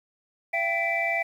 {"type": "tone cluster", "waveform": "sine", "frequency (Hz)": [675, 775, 1991, 2331], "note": ["E5", "G5", "B6", "D7"], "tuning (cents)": [41, -20, 14, -14], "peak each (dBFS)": [-28, -33, -28, -27], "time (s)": [0.53, 1.23], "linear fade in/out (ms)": 10, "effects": ["tanh soft clip ceiling -13 dBFS", "9-bit"]}